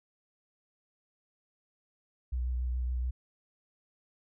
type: tone with vibrato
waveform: sine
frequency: 62 Hz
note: B1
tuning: 7 cents sharp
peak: -29 dBFS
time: 2.32-3.11 s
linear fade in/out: 10 ms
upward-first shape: triangle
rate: 7.1 Hz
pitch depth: 29 cents each way
effects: none